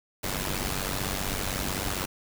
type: noise with amplitude modulation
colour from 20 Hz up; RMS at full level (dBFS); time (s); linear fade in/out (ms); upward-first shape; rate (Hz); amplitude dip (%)
pink; -27; 0.23-2.06; 10; sine; 95.7; 80
effects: none